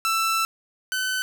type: tone pair in turn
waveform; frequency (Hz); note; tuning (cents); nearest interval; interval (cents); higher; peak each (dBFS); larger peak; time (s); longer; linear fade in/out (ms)
sawtooth; 1330 / 1515.9; E6 / F#6; +15 / +42; major second; 227; second; -17 / -20; first; 0.05-0.45 / 0.92-1.22; first; 0
effects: none